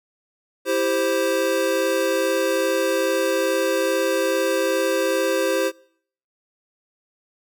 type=chord; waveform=square; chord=C major; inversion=first; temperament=equal; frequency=329.6 / 392 / 523.3 Hz; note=E4 / G4 / C5; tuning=0 / 0 / 0 cents; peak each=-27 / -25 / -22 dBFS; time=0.65-5.72 s; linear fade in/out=50 ms; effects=noise-tail reverb RT60 0.6 s tail -24 dB re dry